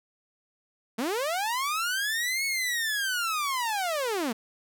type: linear two-way sweep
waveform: sawtooth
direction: up then down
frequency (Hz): 208.6 to 2217 to 208.6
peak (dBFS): -23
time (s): 0.98-4.33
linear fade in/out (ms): 10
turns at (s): 2.45
effects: none